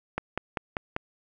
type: click train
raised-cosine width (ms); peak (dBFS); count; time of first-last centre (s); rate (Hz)
0.5; -13; 5; 0.18-0.964; 5.1
effects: none